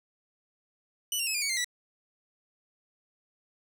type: tone with pitch steps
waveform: 15% pulse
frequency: 2966 / 2767 / 2582 / 2409 / 2248 / 2097 / 1956.8 Hz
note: F#7 / F7 / E7 / D7 / C#7 / C7 / B6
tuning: +4 / -17 / -37 / +43 / +24 / +3 / -16 cents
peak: -21 dBFS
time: 1.12-1.645 s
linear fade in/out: 2 ms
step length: 75 ms
effects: none